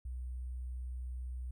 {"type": "tone with sample-and-hold", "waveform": "sine", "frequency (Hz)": 62.4, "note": "B1", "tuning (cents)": 19, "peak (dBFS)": -38, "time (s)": [0.05, 1.51], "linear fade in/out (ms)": 5, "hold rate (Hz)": 8820, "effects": []}